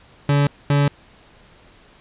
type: tone pair in turn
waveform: 40% pulse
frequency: 143.2 / 143.2 Hz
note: D3 / D3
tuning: -43 / -43 cents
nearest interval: unison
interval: 0 cents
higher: neither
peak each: -13 dBFS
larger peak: neither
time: 0.29-0.47 / 0.7-0.88 s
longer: neither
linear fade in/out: 2 ms
effects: pink hiss -50 dBFS RMS until 2 s + resampled to 8000 Hz